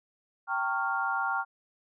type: chord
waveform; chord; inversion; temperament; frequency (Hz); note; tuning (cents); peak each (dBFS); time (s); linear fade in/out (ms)
sine; G half-diminished seventh; none; equal with one note detuned; 784 / 911 / 1108.7 / 1396.9; G5 / Bb5 / Db6 / F6; 0 / -40 / 0 / 0; -33 / -34 / -34 / -30; 0.47-1.45; 50
effects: none